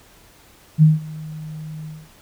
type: tone with ADSR envelope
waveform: sine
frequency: 155.56 Hz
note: D#3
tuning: in tune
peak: -6 dBFS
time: 0.78-2.09 s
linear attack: 43 ms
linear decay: 170 ms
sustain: -23 dB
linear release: 230 ms
effects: pink hiss -50 dBFS RMS until 2.21 s